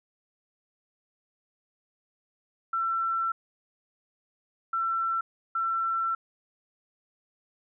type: tone bursts at uneven times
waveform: sine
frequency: 1345 Hz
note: E6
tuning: 34 cents sharp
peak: -25 dBFS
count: 3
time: 2.73-3.32 / 4.73-5.21 / 5.55-6.15 s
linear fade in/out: 5 ms
effects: none